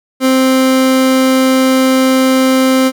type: tone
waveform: 30% pulse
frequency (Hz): 261.6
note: C4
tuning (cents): 0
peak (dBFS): -5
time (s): 0.2-2.92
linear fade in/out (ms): 50
effects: none